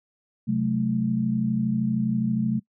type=chord; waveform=sine; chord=F# diminished; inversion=second; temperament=equal with one note detuned; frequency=130.81 / 185 / 217.6 Hz; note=C3 / F#3 / A3; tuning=0 / 0 / -19 cents; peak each=-28 / -28 / -23 dBFS; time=0.47-2.6 s; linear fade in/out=20 ms; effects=noise-tail reverb RT60 0.1 s tail -24 dB re dry